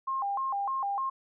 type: tone with vibrato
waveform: sine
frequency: 924 Hz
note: A#5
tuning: 16 cents flat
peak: -28 dBFS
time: 0.07-1.1 s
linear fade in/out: 10 ms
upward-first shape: square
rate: 3.3 Hz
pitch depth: 250 cents each way
effects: none